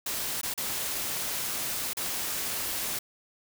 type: noise with dropouts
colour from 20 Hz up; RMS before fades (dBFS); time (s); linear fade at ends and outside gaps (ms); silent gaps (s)
white; -32; 0.06-2.99; 5; 0.414-0.431 / 0.54-0.576 / 1.934-1.969
effects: none